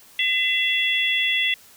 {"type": "harmonic tone", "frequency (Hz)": 676, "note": "E5", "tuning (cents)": 43, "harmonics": [3, 4, 5], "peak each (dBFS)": [-23, -23, -23], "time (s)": [0.19, 1.54], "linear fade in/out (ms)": 2, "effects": ["white hiss -50 dBFS RMS until 1.76 s"]}